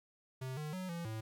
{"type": "tone with pitch steps", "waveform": "square", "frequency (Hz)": [130.2, 151.7, 185.3, 169.8, 110.4], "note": ["C3", "D#3", "F#3", "F3", "A2"], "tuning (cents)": [-8, -44, 3, -48, 6], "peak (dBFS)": -40, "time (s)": [0.41, 1.21], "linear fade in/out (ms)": 10, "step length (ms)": 160, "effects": ["13-bit"]}